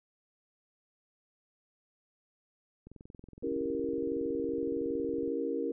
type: click train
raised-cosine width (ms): 3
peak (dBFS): -36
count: 53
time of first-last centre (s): 2.87-5.277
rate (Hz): 21.6
type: chord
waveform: sine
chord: C# diminished seventh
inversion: none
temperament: equal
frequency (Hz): 277.2 / 329.6 / 392 / 466.2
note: C#4 / E4 / G4 / Bb4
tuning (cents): 0 / 0 / 0 / 0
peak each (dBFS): -36 / -37 / -38 / -34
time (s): 3.43-5.72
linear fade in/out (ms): 5
effects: none